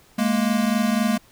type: tone pair together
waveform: square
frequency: 208.9 / 232.8 Hz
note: G#3 / A#3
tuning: +10 / -2 cents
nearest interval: major second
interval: 188 cents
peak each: -22 dBFS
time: 0.18-1.18 s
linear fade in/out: 10 ms
effects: pink hiss -54 dBFS RMS until 1.31 s